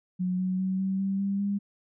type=tone with pitch steps; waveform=sine; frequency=182.4 / 185.37 / 188.4 / 191.47 / 194.59 / 197.76 / 201 Hz; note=F#3 / F#3 / F#3 / G3 / G3 / G3 / G3; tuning=-24 / +3 / +32 / -40 / -12 / +15 / +44 cents; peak=-25 dBFS; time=0.19-1.59 s; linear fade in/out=20 ms; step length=200 ms; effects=none